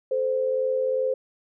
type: tone pair together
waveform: sine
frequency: 436.4 / 519 Hz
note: A4 / C5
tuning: -14 / -14 cents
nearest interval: minor third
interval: 300 cents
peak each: -29 / -22 dBFS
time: 0.11-1.14 s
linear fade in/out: 5 ms
effects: none